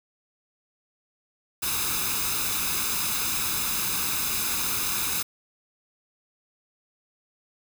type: noise with comb filter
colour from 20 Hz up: white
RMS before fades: -27 dBFS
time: 1.62-5.23 s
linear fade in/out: 10 ms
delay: 0.79 ms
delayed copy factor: +0.65
effects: none